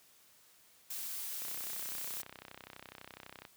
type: noise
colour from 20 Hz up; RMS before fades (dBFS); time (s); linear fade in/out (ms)
blue; -41; 0.9-2.22; 5
type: click train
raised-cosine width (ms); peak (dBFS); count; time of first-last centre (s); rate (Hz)
0.3; -31; 66; 1.42-3.451; 32
effects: white hiss -64 dBFS RMS until 3.56 s + high-pass 60 Hz 12 dB/octave